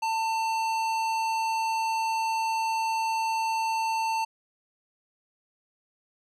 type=tone with tanh clipping; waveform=sine; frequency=895 Hz; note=A5; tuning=29 cents sharp; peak=-27 dBFS; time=0.02-4.25 s; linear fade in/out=10 ms; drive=17 dB; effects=none